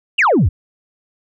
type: exponential sweep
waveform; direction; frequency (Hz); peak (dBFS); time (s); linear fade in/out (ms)
sine; down; 3054 to 66.5; -8; 0.18-0.49; 10
effects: tanh soft clip ceiling -7 dBFS